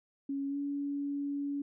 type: tone with pitch glide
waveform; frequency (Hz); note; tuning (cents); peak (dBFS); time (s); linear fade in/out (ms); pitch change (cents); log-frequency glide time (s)
sine; 277.2 to 283.7; C#4 to C#4; 0 to +40; -32; 0.29-1.62; 5; +40; 0.48-0.57
effects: none